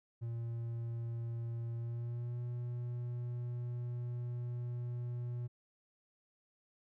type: tone with pitch glide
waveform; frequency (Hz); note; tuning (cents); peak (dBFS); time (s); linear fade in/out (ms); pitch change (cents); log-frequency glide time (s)
triangle; 116.6 to 121.2; A#2 to B2; +1 to -32; -35; 0.21-5.48; 20; +67; 1.76-2.4
effects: none